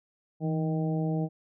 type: harmonic tone with a mistuned harmonic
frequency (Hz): 156.9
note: D#3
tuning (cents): +15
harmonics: 1 / 2 / 3 / 4 / 5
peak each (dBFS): -27 / -33 / -37 / -39 / -41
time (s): 0.4-1.29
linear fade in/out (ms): 50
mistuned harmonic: 1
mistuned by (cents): +54
effects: none